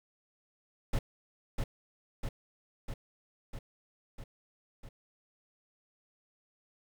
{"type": "noise with echo", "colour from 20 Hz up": "brown", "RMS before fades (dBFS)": -29, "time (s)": [0.93, 0.99], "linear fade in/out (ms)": 5, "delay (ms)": 650, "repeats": 6, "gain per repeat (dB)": -3, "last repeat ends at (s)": 4.89, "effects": []}